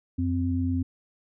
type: tone pair together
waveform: sine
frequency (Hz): 89.5 / 259.8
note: F2 / C4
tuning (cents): +43 / -12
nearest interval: octave + tritone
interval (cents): 1845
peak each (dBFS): -26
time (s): 0.18-0.83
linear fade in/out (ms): 10
effects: none